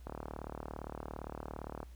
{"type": "click train", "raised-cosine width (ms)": 1, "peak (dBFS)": -27, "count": 67, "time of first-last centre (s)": [0.07, 1.83], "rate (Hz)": 37.5, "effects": ["added 60 Hz sine -49 dBFS peak until 1.95 s", "pink hiss -66 dBFS RMS until 1.95 s"]}